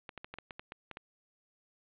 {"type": "clicks", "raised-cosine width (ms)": 0.3, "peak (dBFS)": -26, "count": 10, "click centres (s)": [0.092, 0.177, 0.245, 0.34, 0.386, 0.508, 0.595, 0.721, 0.913, 0.971], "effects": ["resampled to 8000 Hz", "9-bit"]}